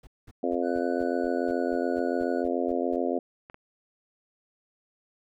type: noise bursts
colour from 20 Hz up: brown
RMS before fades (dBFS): -47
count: 13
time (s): 0.03-2.963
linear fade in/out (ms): 5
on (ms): 41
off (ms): 200
type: harmonic tone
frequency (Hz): 87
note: F2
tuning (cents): -6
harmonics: 3 / 4 / 5 / 6 / 7 / 8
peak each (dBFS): -30 / -31 / -32 / -33 / -33 / -34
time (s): 0.43-3.19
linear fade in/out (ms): 5
type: tone with pitch glide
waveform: triangle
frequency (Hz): 1491 to 1469.6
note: F#6 to F#6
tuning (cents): +13 to -12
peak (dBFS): -39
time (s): 0.62-2.45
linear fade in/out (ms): 50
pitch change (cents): -25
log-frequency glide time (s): 0.89-1.84
type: clicks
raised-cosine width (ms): 0.5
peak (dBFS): -30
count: 2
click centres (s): 3.499 / 3.544
effects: none